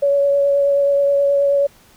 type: tone with vibrato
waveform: sine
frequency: 563 Hz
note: C#5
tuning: 27 cents sharp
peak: -12 dBFS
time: 0.02-1.67 s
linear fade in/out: 10 ms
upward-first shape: triangle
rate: 9.4 Hz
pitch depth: 15 cents each way
effects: pink hiss -50 dBFS RMS until 1.96 s